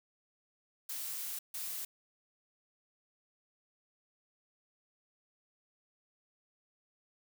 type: noise bursts at uneven times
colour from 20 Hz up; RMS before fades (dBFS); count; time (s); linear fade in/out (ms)
blue; -40; 2; 0.89-1.39 / 1.54-1.85; 5
effects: none